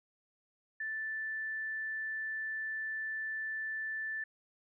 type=tone; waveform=sine; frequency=1760 Hz; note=A6; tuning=in tune; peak=-35 dBFS; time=0.8-4.24 s; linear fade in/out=5 ms; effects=none